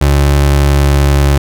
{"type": "tone with pitch glide", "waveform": "30% pulse", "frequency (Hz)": [70.8, 69.99], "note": ["C#2", "C#2"], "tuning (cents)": [37, 17], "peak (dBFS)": -4, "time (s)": [0.01, 1.38], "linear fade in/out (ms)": 5, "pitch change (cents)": -20, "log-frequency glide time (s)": [0.67, 1.25], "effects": []}